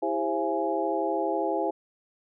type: tone cluster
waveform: sine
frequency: 328 / 400.1 / 530 / 676 / 834 Hz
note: E4 / G4 / C5 / E5 / G#5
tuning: -9 / +35 / +22 / +43 / +7 cents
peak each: -31 dBFS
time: 0.02-1.71 s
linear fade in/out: 10 ms
effects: none